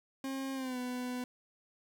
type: tone with pitch glide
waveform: 40% pulse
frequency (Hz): 268.6 to 249.2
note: C4 to B3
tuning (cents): +46 to +16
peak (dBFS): -35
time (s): 0.24-1.24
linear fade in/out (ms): 2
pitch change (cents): -130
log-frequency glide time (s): 0.54-0.78
effects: 11-bit